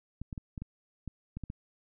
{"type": "clicks", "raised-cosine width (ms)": 5, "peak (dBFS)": -26, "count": 9, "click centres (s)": [0.216, 0.328, 0.378, 0.578, 0.62, 1.077, 1.37, 1.437, 1.501], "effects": []}